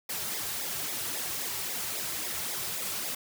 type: noise with flanger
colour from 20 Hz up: white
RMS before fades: -34 dBFS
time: 0.09-3.15 s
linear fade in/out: 5 ms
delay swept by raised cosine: 0.67 to 4.17 ms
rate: 3.7 Hz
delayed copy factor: -0.85
effects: none